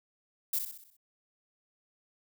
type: noise with echo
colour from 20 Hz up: violet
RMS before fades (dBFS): -30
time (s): 0.53-0.59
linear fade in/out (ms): 5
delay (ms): 63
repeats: 6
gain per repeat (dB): -6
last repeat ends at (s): 0.968
effects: none